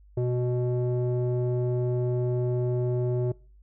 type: tone with low-pass filter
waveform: square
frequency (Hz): 123.47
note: B2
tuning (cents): 0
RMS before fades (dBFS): -26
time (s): 0.17-3.32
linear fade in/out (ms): 5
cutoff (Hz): 480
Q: 5.7
effects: noise-tail reverb RT60 0.4 s tail -24 dB re dry + added 50 Hz sine -51 dBFS peak until 3.62 s